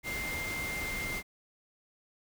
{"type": "tone in noise", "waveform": "sine", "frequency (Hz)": 2101, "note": "C7", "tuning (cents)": 7, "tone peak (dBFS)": -35, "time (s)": [0.03, 1.23], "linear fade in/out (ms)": 50, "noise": "pink", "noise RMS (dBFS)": -39, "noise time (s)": [0.03, 1.23], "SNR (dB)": 1, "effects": []}